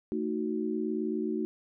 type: chord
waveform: sine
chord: D# diminished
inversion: second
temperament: equal with one note detuned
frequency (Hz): 223.1 / 311.1 / 370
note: A3 / D#4 / F#4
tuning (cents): +24 / 0 / 0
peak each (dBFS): -33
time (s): 0.12-1.45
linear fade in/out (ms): 0
effects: none